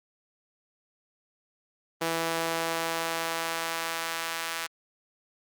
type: tone with high-pass filter sweep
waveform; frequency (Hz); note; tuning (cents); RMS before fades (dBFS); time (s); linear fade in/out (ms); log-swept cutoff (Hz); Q
sawtooth; 164.9; E3; +1; -31; 2.01-4.67; 10; 440 to 1400; 0.8
effects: Opus 32 kbps